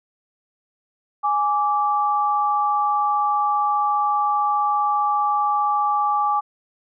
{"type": "tone pair together", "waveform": "sine", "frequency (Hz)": [830.6, 1165.7], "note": ["G#5", "D6"], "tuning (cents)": [0, -13], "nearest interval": "tritone", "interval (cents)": 587, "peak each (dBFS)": -20, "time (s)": [1.23, 6.41], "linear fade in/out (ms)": 20, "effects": []}